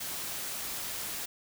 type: noise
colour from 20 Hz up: white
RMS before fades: -37 dBFS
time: 0-1.26 s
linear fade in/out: 10 ms
effects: none